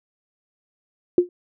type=tone with exponential decay; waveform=sine; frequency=354.8 Hz; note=F4; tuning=27 cents sharp; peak=-7 dBFS; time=1.18-1.29 s; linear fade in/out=2 ms; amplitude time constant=23 ms; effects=none